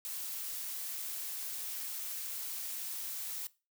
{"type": "noise", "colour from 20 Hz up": "blue", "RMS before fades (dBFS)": -40, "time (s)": [0.05, 3.47], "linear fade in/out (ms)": 0, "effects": ["noise-tail reverb RT60 0.3 s tail -20 dB re dry"]}